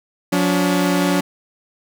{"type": "tone pair together", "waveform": "sawtooth", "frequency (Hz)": [180.2, 285.6], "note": ["F#3", "D4"], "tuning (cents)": [-45, -48], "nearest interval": "minor sixth", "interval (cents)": 797, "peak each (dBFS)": -14, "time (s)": [0.32, 1.21], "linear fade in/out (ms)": 10, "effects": []}